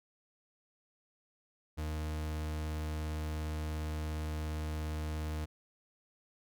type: tone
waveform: 40% pulse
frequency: 77.2 Hz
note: D#2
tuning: 13 cents flat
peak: -34 dBFS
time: 1.77-5.46 s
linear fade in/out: 20 ms
effects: none